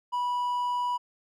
triangle tone, 980 Hz, B5, 14 cents flat, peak -24 dBFS, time 0.12-0.98 s, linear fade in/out 20 ms, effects none

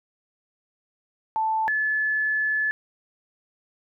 sine tone pair in turn, 880 / 1725.8 Hz, A5 / A6, 0 / -34 cents, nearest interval octave, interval 1166 cents, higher second, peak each -21 dBFS, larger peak neither, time 1.36-1.68 / 1.68-2.71 s, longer second, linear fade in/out 0 ms, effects none

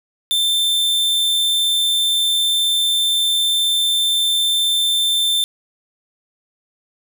45% pulse tone, 3559 Hz, A7, 19 cents sharp, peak -15 dBFS, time 0.31-5.44 s, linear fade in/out 0 ms, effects none

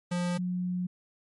square / sine tone pair in turn, 176.5 / 180.21 Hz, F3 / F#3, +19 / -45 cents, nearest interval unison, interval 36 cents, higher second, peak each -28 dBFS, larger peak neither, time 0.11-0.38 / 0.38-0.87 s, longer second, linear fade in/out 10 ms, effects MP3 48 kbps

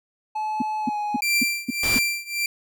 triangle tone with pitch glide, 860 to 835 Hz, A5 to G#5, -40 to +9 cents, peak -22 dBFS, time 0.35-1.21 s, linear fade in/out 10 ms, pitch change -51 cents, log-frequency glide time 0.79-0.97 s
sine tone bursts, 246.9 Hz, B3, in tune, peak -19 dBFS, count 6, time 0.6-1.976 s, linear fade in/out 5 ms, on 21 ms, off 250 ms
sawtooth tone with tremolo, 2358 Hz, D7, 6 cents sharp, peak -14 dBFS, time 1.22-2.46 s, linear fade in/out 2 ms, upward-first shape triangle, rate 1.7 Hz, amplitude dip 95%
pink noise, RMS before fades -29 dBFS, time 1.83-1.99 s, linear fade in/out 2 ms
effects none

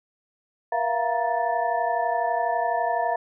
sine tone cluster, 476.2 / 674 / 706 / 941 / 1760 Hz, A#4 / E5 / F5 / A#5 / A6, +37 / +38 / +19 / +16 / 0 cents, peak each -33 / -26 / -26 / -27 / -34 dBFS, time 0.72-3.16 s, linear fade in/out 5 ms, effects none

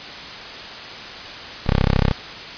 10% pulse tone, 33.26 Hz, C1, 29 cents sharp, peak -7 dBFS, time 1.66-2.12 s, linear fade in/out 10 ms, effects white hiss -33 dBFS RMS until 2.57 s + resampled to 11025 Hz

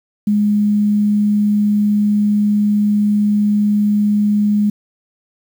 sine tone, 207.7 Hz, G#3, in tune, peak -11 dBFS, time 0.27-4.7 s, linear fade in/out 5 ms, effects 7-bit

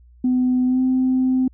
sine tone with pitch glide, 252.6 to 258.1 Hz, B3 to C4, +39 to -23 cents, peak -14 dBFS, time 0.24-1.48 s, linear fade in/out 5 ms, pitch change +38 cents, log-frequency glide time 0.66-0.8 s, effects tanh soft clip ceiling -11 dBFS + added 60 Hz sine -46 dBFS peak until 1.53 s

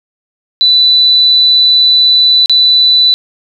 sine tone with dropouts, 3982 Hz, B7, 14 cents sharp, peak -4 dBFS, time 0.61-3.14 s, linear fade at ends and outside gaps 0 ms, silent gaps 2.459-2.496 s, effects 7-bit

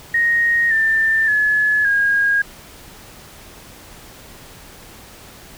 sine tone with pitch steps, 1868 / 1785.7 / 1707 / 1631.8 Hz, A#6 / A6 / G#6 / G#6, +3 / +25 / +47 / -31 cents, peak -13 dBFS, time 0.14-2.42 s, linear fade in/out 5 ms, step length 570 ms, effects pink hiss -41 dBFS RMS until 5.57 s

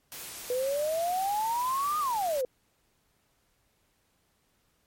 white noise, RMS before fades -41 dBFS, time 0.12-2.41 s, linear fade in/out 0 ms
sine exponential two-way sweep, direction up then down, 488.7 to 1244.5 to 488.7 Hz, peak -26 dBFS, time 0.5-2.45 s, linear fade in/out 2 ms, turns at 1.99 s
effects pink hiss -71 dBFS RMS until 4.86 s + MP3 64 kbps

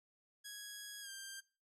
10% pulse tone with pitch glide, 1661.2 to 1584.4 Hz, G#6 to G6, 0 to +18 cents, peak -38 dBFS, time 0.44-1.41 s, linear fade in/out 20 ms, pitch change -82 cents, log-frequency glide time 1.01-1.1 s, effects noise-tail reverb RT60 0.4 s tail -22 dB re dry + AAC 64 kbps

